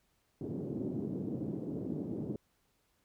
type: band-pass noise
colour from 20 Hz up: white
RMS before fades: -38 dBFS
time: 0.41-2.36 s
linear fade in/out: 2 ms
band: 120 to 360 Hz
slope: 24 dB/octave
effects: pink hiss -75 dBFS RMS until 3.04 s